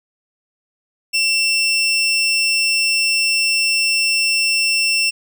20% pulse tone, 2700 Hz, E7, 41 cents sharp, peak -10 dBFS, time 1.13-5.11 s, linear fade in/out 20 ms, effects none

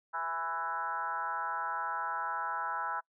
sine tone with frequency modulation, 1160 Hz, D6, 22 cents flat, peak -32 dBFS, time 0.13-3.01 s, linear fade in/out 20 ms, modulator 166 Hz, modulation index 2.2, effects noise-tail reverb RT60 0.1 s tail -26 dB re dry

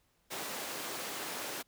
pink high-pass noise, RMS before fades -40 dBFS, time 0.3-1.63 s, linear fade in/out 20 ms, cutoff 340 Hz, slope 12 dB/octave, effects pink hiss -73 dBFS RMS until 1.67 s

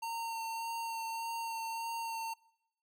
square tone with vibrato, 913 Hz, A#5, 36 cents flat, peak -37 dBFS, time 0.02-2.34 s, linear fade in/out 10 ms, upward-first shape sine, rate 1.7 Hz, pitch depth 14 cents each way, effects noise-tail reverb RT60 0.8 s tail -24 dB re dry

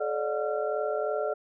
sine tone cluster, 430.9 / 558 / 601 / 723 / 1369 Hz, A4 / C#5 / D5 / F#5 / F6, -36 / +11 / +40 / -40 / -35 cents, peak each -31 / -36 / -30 / -36 / -37 dBFS, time 0-1.34 s, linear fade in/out 10 ms, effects none

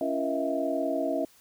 sine tone cluster, 278.8 / 339.6 / 473.2 / 638 / 678 Hz, C#4 / F4 / A#4 / D#5 / E5, +10 / -48 / +26 / +43 / +49 cents, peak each -31 / -34 / -37 / -29 / -34 dBFS, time 0.01-1.25 s, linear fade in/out 2 ms, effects white hiss -59 dBFS RMS until 1.4 s

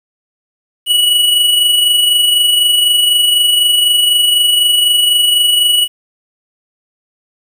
square tone with amplitude modulation, 2933 Hz, F#7, 16 cents flat, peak -7 dBFS, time 0.86-5.88 s, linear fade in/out 50 ms, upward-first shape sine, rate 24 Hz, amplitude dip 40%, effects 7-bit

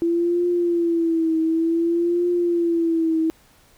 sine tone with vibrato, 336 Hz, E4, 33 cents sharp, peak -17 dBFS, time 0.02-3.3 s, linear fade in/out 0 ms, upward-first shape triangle, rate 0.55 Hz, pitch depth 83 cents each way, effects pink hiss -55 dBFS RMS until 3.77 s

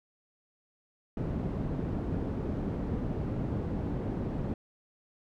white low-pass noise, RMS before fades -33 dBFS, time 1.17-4.54 s, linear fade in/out 2 ms, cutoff 260 Hz, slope 12 dB/octave, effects none

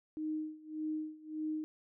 sine tone with tremolo, 310 Hz, D#4, 6 cents flat, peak -33 dBFS, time 0.17-1.64 s, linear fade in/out 0 ms, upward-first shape sine, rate 1.7 Hz, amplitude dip 90%, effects none

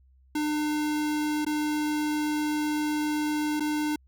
square tone with dropouts, 301.3 Hz, D4, 44 cents sharp, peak -26 dBFS, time 0.35-3.96 s, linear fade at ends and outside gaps 5 ms, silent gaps 1.449-1.464 / 3.598-3.604 s, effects added 65 Hz sine -56 dBFS peak until 4.07 s

